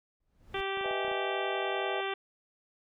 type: noise with exponential growth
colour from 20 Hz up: brown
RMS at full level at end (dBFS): -42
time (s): 0.2-0.61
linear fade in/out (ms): 5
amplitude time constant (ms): 88
type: harmonic tone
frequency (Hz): 389.9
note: G4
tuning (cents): -9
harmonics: 1 / 2 / 3 / 4 / 5 / 6 / 7 / 8 / 9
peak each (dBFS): -35 / -38 / -40 / -41 / -42 / -43 / -43 / -44 / -45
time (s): 0.54-2.14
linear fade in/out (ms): 5
type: clicks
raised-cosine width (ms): 1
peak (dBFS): -32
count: 7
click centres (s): 0.773 / 0.811 / 0.859 / 0.911 / 1.048 / 1.081 / 1.115
type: chord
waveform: sine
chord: E major seventh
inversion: second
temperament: equal with one note detuned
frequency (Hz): 493.9 / 622.3 / 664.2 / 830.6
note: B4 / D#5 / E5 / G#5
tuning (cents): 0 / 0 / +13 / 0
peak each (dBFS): -40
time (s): 0.84-2.01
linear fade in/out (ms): 5
effects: none